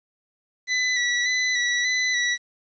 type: tone with vibrato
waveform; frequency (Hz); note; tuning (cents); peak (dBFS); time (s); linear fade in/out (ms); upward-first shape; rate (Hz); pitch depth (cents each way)
sawtooth; 1975.5; B6; 0; -17; 0.67-2.38; 50; square; 1.7; 25
effects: resampled to 16000 Hz + 9-bit